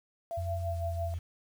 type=tone with tremolo; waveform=sine; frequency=675 Hz; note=E5; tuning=41 cents sharp; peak=-32 dBFS; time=0.31-1.14 s; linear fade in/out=0 ms; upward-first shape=sine; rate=5.9 Hz; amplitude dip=70%
type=tone with pitch glide; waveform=sine; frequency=87.7 to 84.37 Hz; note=F2 to E2; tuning=+8 to +41 cents; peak=-32 dBFS; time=0.37-1.19 s; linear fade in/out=10 ms; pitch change=-67 cents; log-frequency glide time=0.64-0.76 s
effects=9-bit